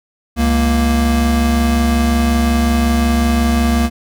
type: tone pair together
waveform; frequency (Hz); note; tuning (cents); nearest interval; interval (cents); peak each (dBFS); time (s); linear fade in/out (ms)
square; 69.2 / 233.1; C#2 / A#3; -2 / 0; octave + major sixth; 2102; -15; 0.36-3.9; 50
effects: none